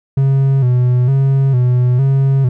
triangle tone with vibrato, 130 Hz, C3, 11 cents flat, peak -7 dBFS, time 0.17-2.49 s, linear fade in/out 5 ms, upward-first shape square, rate 1.1 Hz, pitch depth 78 cents each way, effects none

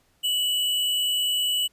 sine tone with sample-and-hold, 2960 Hz, F#7, in tune, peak -21 dBFS, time 0.23-1.68 s, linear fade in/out 20 ms, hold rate 11025 Hz, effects pink hiss -65 dBFS RMS until 1.72 s + resampled to 32000 Hz

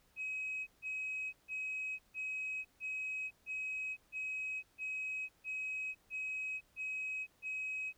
sine tone bursts, 2543 Hz, D#7, 37 cents sharp, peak -36 dBFS, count 12, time 0.16-7.93 s, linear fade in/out 50 ms, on 510 ms, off 150 ms, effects tanh soft clip ceiling -34 dBFS + pink hiss -71 dBFS RMS until 7.97 s

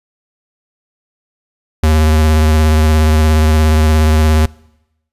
square tone with vibrato, 77.78 Hz, D#2, in tune, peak -8 dBFS, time 1.83-4.46 s, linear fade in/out 5 ms, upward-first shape sine, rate 17 Hz, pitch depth 27 cents each way, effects noise-tail reverb RT60 0.9 s tail -24 dB re dry + resampled to 32000 Hz

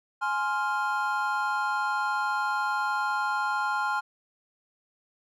triangle chord, F minor, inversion first, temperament just, 838.1 / 1047.7 / 1396.9 Hz, Ab5 / C6 / F6, +16 / +2 / 0 cents, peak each -28 / -29 / -27 dBFS, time 0.21-4.01 s, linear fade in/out 20 ms, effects none

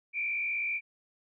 sine tone with frequency modulation, 2363 Hz, D7, 10 cents sharp, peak -29 dBFS, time 0.13-0.81 s, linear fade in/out 50 ms, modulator 55.7 Hz, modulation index 1.3, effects none

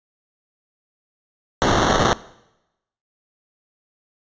white noise with sample-and-hold, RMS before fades -17 dBFS, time 1.62-2.13 s, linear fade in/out 0 ms, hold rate 2450 Hz, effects noise-tail reverb RT60 0.9 s tail -20 dB re dry + resampled to 16000 Hz

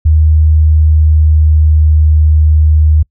sine tone with pitch glide, 77.78 to 77.02 Hz, D#2 to D#2, 0 to -17 cents, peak -4 dBFS, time 0.05-3.03 s, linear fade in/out 10 ms, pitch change -17 cents, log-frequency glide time 0.2-2 s, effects noise-tail reverb RT60 0.1 s tail -26 dB re dry

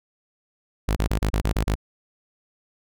sawtooth tone bursts, 52.3 Hz, G#1, 13 cents sharp, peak -16 dBFS, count 8, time 0.88-1.754 s, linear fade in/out 5 ms, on 83 ms, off 30 ms, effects none

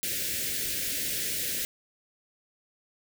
white band-stop noise, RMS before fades -31 dBFS, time 0.03-1.65 s, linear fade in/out 0 ms, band 580 to 1600 Hz, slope 48 dB/octave, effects none

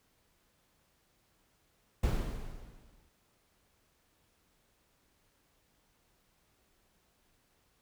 brown noise with exponential decay, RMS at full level -27 dBFS, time 2.03-3.09 s, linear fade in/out 5 ms, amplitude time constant 230 ms, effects pink hiss -72 dBFS RMS until 7.81 s

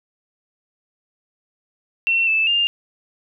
sine tone with pitch steps, 2709 / 2632 / 2805 Hz, E7 / E7 / F7, +47 / -3 / +7 cents, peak -15 dBFS, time 2.07-2.67 s, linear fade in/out 0 ms, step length 200 ms, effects none

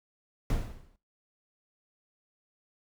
brown noise with exponential decay, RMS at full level -25 dBFS, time 0.5-0.96 s, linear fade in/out 1 ms, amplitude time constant 100 ms, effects noise-tail reverb RT60 0.3 s tail -20 dB re dry

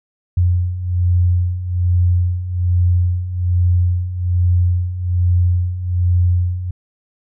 sine beating tone pair, 88 / 89.2 Hz, F2 / F2, +14 / +37 cents, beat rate 1.2 Hz, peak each -19 / -14 dBFS, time 0.37-6.71 s, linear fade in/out 5 ms, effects none

